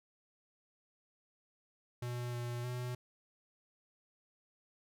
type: tone with pitch steps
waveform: square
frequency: 121.9 / 120.6 / 123.9 Hz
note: B2 / B2 / B2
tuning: -22 / -41 / +6 cents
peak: -38 dBFS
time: 2.02-2.95 s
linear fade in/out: 5 ms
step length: 310 ms
effects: none